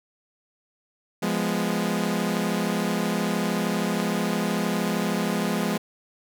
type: chord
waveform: sawtooth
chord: F diminished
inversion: none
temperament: equal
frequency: 174.61 / 207.7 / 246.9 Hz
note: F3 / Ab3 / Cb4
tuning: 0 / 0 / 0 cents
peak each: -24 / -22 / -26 dBFS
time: 1.22-5.78 s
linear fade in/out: 10 ms
effects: none